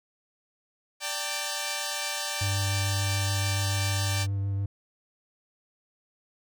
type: chord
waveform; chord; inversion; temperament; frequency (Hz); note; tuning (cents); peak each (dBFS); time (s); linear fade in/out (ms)
5% pulse; D suspended fourth; none; equal with one note detuned; 587.3 / 784 / 900; D5 / G5 / A5; 0 / 0 / +39; -22 / -22 / -23; 1-4.27; 50
type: tone with vibrato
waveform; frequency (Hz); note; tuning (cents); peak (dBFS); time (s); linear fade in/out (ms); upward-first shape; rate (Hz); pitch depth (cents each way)
triangle; 98.9; G2; +16; -24; 2.41-4.66; 5; sine; 6.9; 14
effects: none